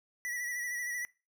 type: tone with vibrato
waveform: square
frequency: 1946 Hz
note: B6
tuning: 26 cents flat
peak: -35 dBFS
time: 0.25-1.05 s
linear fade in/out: 0 ms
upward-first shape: sine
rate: 13 Hz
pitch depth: 41 cents each way
effects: noise-tail reverb RT60 0.3 s tail -22 dB re dry